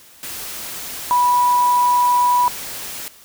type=tone in noise; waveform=sine; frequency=981 Hz; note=B5; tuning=12 cents flat; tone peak=-12 dBFS; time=1.11-2.48 s; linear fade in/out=0 ms; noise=white; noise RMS=-30 dBFS; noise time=0.23-3.08 s; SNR=+15 dB; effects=white hiss -46 dBFS RMS until 3.24 s